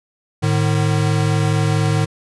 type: tone pair together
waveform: square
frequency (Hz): 107.4 / 151.89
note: A2 / D#3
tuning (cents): -41 / -41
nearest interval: tritone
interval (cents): 600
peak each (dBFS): -18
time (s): 0.42-2.06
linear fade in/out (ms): 20
effects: resampled to 24000 Hz